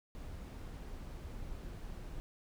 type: noise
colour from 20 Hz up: brown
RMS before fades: -45 dBFS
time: 0.15-2.2 s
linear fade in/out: 0 ms
effects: none